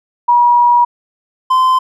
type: tone pair in turn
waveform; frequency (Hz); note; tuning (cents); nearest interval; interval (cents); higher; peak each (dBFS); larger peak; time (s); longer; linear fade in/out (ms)
sine / triangle; 962 / 1031.9; B5 / C6; -46 / -24; minor second; 122; second; -6; neither; 0.28-0.85 / 1.5-1.79; first; 10
effects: none